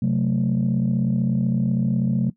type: tone cluster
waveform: sine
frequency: 131.4 / 183.9 / 219.9 Hz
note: C3 / F#3 / A3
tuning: +8 / -10 / -1 cents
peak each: -21 dBFS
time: 0.02-2.3 s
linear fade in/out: 5 ms
effects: noise-tail reverb RT60 0.1 s tail -19 dB re dry + tanh soft clip ceiling -13 dBFS